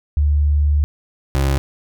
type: tone pair in turn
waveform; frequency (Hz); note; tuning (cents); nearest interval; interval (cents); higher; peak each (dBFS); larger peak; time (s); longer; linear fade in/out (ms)
sine / 30% pulse; 73.42 / 68.15; D2 / C#2; 0 / -29; minor second; 129; first; -12; neither; 0.17-0.84 / 1.35-1.58; first; 0
effects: none